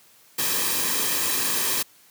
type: noise with comb filter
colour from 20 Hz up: white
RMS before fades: -24 dBFS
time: 0.38-1.83 s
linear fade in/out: 10 ms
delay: 1.4 ms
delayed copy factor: -0.6
effects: white hiss -55 dBFS RMS until 2.1 s + high-pass 80 Hz 12 dB/octave